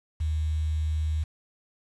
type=tone with quantisation; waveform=sine; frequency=77.78 Hz; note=D#2; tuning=in tune; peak=-24 dBFS; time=0.2-1.24 s; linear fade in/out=10 ms; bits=8; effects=resampled to 24000 Hz